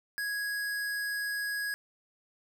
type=tone; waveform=square; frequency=1661.2 Hz; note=G#6; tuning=in tune; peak=-32 dBFS; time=0.18-1.74 s; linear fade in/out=0 ms; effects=none